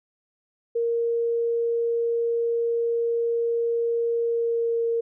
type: tone with pitch glide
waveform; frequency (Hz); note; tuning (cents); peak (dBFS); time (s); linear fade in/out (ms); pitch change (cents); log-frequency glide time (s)
sine; 466.2 to 462.7; A#4 to A#4; 0 to -13; -21; 0.75-5.01; 10; -13; 4.22-4.85
effects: none